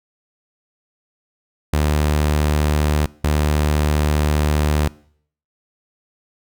sawtooth tone pair in turn, 75 / 75 Hz, D2 / D2, +37 / +37 cents, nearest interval unison, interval 0 cents, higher neither, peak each -11 dBFS, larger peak neither, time 1.73-3.06 / 3.24-4.88 s, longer second, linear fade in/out 5 ms, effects noise-tail reverb RT60 0.6 s tail -22 dB re dry

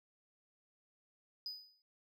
triangle tone with exponential decay, 4978 Hz, D#8, in tune, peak -36 dBFS, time 1.46-1.82 s, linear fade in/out 1 ms, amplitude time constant 77 ms, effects tanh soft clip ceiling -33 dBFS

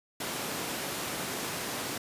pink high-pass noise, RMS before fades -35 dBFS, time 0.2-1.98 s, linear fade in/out 5 ms, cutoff 190 Hz, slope 12 dB/octave, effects resampled to 32000 Hz

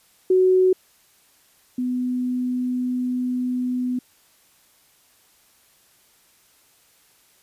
sine tone pair in turn, 371.6 / 250.2 Hz, F#4 / B3, +7 / +23 cents, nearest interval perfect fifth, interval 684 cents, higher first, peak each -13 / -21 dBFS, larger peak first, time 0.3-0.73 / 1.78-3.99 s, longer second, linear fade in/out 5 ms, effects white hiss -58 dBFS RMS until 7.42 s + resampled to 32000 Hz

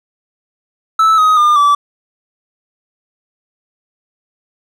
triangle tone with pitch steps, 1311 / 1257.6 / 1206.4 / 1157.2 Hz, E6 / D#6 / D6 / D6, -10 / +18 / +46 / -26 cents, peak -5 dBFS, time 0.99-1.75 s, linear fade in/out 5 ms, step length 190 ms, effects none

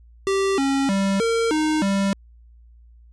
square tone with pitch steps, 390 / 273.5 / 195.7 / 458.3 / 309.2 / 196.8 Hz, G4 / C#4 / G3 / A#4 / D#4 / G3, -9 / -23 / -3 / -29 / -11 / +7 cents, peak -19 dBFS, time 0.27-2.13 s, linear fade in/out 0 ms, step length 310 ms, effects added 58 Hz sine -46 dBFS peak until 3.12 s + resampled to 22050 Hz

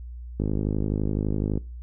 click train, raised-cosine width 3 ms, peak -13 dBFS, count 62, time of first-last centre 0.4-1.575 s, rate 51.9 Hz, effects noise-tail reverb RT60 0.3 s tail -22 dB re dry + added 60 Hz sine -35 dBFS peak until 1.82 s

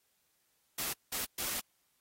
white noise bursts at uneven times, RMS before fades -36 dBFS, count 3, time 0.78-0.93 / 1.12-1.25 / 1.38-1.6 s, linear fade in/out 5 ms, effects white hiss -75 dBFS RMS until 2 s + AAC 48 kbps

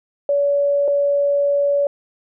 sine tone pair in turn, 569 / 569 Hz, C#5 / C#5, +45 / +45 cents, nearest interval unison, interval 0 cents, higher neither, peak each -14 dBFS, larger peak neither, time 0.29-0.88 / 0.88-1.87 s, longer second, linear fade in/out 2 ms, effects none

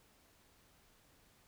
silence, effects pink hiss -68 dBFS RMS until 1.47 s

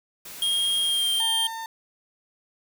white noise, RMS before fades -40 dBFS, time 0.25-1.21 s, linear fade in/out 5 ms
square tone with pitch glide, 3242 to 3172 Hz, G#7 to G7, -42 to +20 cents, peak -22 dBFS, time 0.42-1.47 s, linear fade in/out 2 ms, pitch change -38 cents, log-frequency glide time 0.82-1.11 s
35% pulse tone, 903 Hz, A5, 45 cents sharp, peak -30 dBFS, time 1.2-1.66 s, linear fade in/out 2 ms
effects none

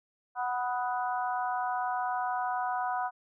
harmonic tone with a mistuned harmonic, 246.9 Hz, B3, in tune, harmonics 3 / 4 / 5 / 6, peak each -31 / -34 / -38 / -39 dBFS, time 0.35-3.11 s, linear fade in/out 50 ms, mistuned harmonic 5, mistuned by +24 cents, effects none

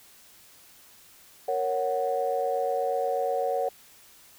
sine chord, F# major, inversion first, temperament equal, 466.2 / 554.4 / 740 Hz, A#4 / C#5 / F#5, 0 / 0 / 0 cents, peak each -29 / -28 / -28 dBFS, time 1.48-3.69 s, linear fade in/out 5 ms, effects tanh soft clip ceiling -15 dBFS + white hiss -54 dBFS RMS until 4.38 s

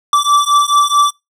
square beating tone pair, 1161 / 1165.6 Hz, D6 / D6, -20 / -13 cents, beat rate 4.6 Hz, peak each -13 dBFS, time 0.13-1.11 s, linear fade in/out 2 ms, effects noise-tail reverb RT60 0.2 s tail -23 dB re dry + low-pass 10000 Hz 12 dB/octave

